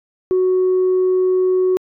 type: tone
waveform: sine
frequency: 370 Hz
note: F#4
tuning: in tune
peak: -11 dBFS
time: 0.31-1.77 s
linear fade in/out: 0 ms
effects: tanh soft clip ceiling -10 dBFS